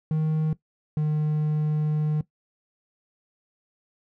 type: tone pair in turn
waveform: triangle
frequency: 156.3 / 152.29 Hz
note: D#3 / D#3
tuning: +8 / -37 cents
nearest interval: unison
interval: 45 cents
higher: first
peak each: -19 dBFS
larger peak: neither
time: 0.11-0.53 / 0.97-2.21 s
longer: second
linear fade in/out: 2 ms
effects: noise-tail reverb RT60 0.1 s tail -17 dB re dry